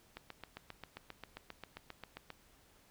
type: click train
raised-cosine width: 0.3 ms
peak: -29 dBFS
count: 17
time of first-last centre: 0.17-2.303 s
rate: 7.5 Hz
effects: pink hiss -66 dBFS RMS until 2.9 s